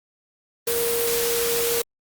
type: tone in noise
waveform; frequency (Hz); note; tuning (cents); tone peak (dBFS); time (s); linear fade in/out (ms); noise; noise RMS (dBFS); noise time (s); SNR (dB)
sine; 469.2; A#4; +11; -23; 0.67-1.82; 5; white; -25; 0.67-1.82; -1
effects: Opus 32 kbps